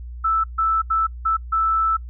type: tone bursts at uneven times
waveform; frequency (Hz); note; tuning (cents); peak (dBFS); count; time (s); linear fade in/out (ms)
sine; 1318.5; E6; 0; -16; 5; 0.24-0.44 / 0.58-0.82 / 0.9-1.07 / 1.25-1.37 / 1.52-1.97; 10
effects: noise-tail reverb RT60 0.1 s tail -23 dB re dry + added 60 Hz sine -31 dBFS peak until 2.09 s